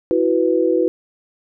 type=chord; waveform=sine; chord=E suspended second; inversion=none; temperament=equal; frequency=329.6 / 370 / 493.9 Hz; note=E4 / F#4 / B4; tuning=0 / 0 / 0 cents; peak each=-18 dBFS; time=0.11-0.88 s; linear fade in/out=0 ms; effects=none